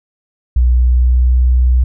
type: tone with pitch glide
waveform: sine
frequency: 61.3 to 62.34 Hz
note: B1 to B1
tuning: -12 to +17 cents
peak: -7 dBFS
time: 0.56-1.84 s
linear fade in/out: 5 ms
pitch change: +29 cents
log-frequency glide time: 0.71-1.34 s
effects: none